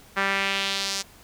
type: tone with band-pass filter sweep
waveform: sawtooth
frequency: 196 Hz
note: G3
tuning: in tune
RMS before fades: -26 dBFS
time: 0.16-1.03 s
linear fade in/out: 20 ms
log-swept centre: 1600 to 5900 Hz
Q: 1.8
effects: pink hiss -51 dBFS RMS until 1.23 s